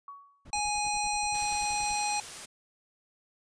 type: tone with exponential decay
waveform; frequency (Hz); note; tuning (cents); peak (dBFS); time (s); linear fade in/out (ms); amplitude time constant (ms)
sine; 1124; C#6; +24; -39; 0.08-0.53; 2; 96
type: noise bursts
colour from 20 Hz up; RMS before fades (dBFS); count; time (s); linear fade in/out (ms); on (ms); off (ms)
brown; -47; 16; 0.45-1.947; 10; 57; 39
type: harmonic tone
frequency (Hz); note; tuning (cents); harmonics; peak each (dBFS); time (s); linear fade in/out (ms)
830.6; G#5; 0; 1 / 3 / 5 / 7 / 9 / 10; -30 / -35 / -37 / -38 / -40 / -40; 0.53-2.2; 2
type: noise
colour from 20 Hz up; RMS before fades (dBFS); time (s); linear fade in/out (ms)
white; -42; 1.34-2.46; 10
effects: resampled to 22050 Hz

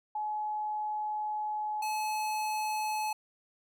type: tone pair in turn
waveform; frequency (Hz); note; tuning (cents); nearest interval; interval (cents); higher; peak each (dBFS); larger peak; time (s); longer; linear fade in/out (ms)
sine / square; 849 / 857.9; G#5 / A5; +38 / -44; unison; 18; second; -31 / -31; neither; 0.15-1.82 / 1.82-3.13; first; 5
effects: none

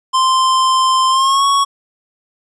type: tone with pitch glide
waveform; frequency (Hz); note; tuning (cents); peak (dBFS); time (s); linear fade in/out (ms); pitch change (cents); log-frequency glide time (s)
square; 1043 to 1111.4; C6 to C#6; -6 to +4; -11; 0.13-1.65; 20; +110; 1.09-1.45
effects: resampled to 22050 Hz

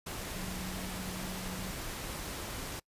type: tone in noise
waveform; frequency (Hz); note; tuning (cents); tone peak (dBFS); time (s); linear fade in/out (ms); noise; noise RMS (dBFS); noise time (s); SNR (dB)
sine; 185; F#3; 0; -41; 0.35-1.71; 10; pink; -40; 0.06-2.8; -4
effects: noise-tail reverb RT60 0.1 s tail -24 dB re dry + resampled to 32000 Hz

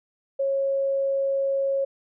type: tone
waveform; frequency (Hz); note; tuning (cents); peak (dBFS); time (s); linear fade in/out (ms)
sine; 547; C#5; -23; -21; 0.39-1.85; 10
effects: none

